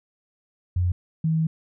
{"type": "tone pair in turn", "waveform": "sine", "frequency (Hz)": [89.3, 160.27], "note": ["F2", "E3"], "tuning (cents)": [39, -48], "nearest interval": "minor seventh", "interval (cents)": 1013, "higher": "second", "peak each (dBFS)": -19, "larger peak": "neither", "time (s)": [[0.76, 0.92], [1.24, 1.47]], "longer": "second", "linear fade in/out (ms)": 5, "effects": []}